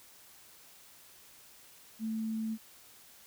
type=tone; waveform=sine; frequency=221.1 Hz; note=A3; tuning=9 cents sharp; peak=-32 dBFS; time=1.99-2.58 s; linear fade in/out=50 ms; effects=white hiss -57 dBFS RMS until 3.26 s